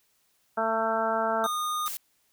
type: harmonic tone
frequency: 223.5 Hz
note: A3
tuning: 27 cents sharp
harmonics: 1 / 2 / 3 / 4 / 5 / 6 / 7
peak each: -36 / -34 / -28 / -30 / -37 / -30 / -37 dBFS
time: 0.57-1.47 s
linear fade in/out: 10 ms
type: tone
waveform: square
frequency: 1227 Hz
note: D#6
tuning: 25 cents flat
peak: -28 dBFS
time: 1.44-1.88 s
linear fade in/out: 0 ms
type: noise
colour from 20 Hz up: blue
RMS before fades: -35 dBFS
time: 1.86-1.97 s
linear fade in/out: 0 ms
effects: white hiss -69 dBFS RMS until 2.32 s